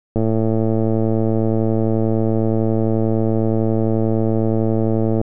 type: click train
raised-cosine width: 2 ms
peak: -6 dBFS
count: 562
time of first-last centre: 0.16-5.214 s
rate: 111 Hz
effects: none